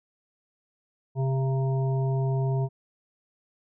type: harmonic tone with a mistuned harmonic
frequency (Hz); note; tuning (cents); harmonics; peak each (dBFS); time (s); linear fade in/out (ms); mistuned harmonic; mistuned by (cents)
132.9; C3; +27; 1 / 3 / 5 / 7; -23 / -33 / -37 / -40; 1.15-2.69; 50; 5; +26
effects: none